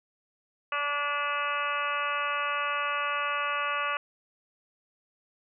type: harmonic tone with a mistuned harmonic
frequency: 289.1 Hz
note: D4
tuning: 27 cents flat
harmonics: 2 / 3 / 4 / 5 / 6 / 7 / 8 / 9 / 10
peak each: -38 / -42 / -30 / -34 / -41 / -39 / -42 / -35 / -41 dBFS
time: 0.72-3.97 s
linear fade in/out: 2 ms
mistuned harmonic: 8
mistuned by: +31 cents
effects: none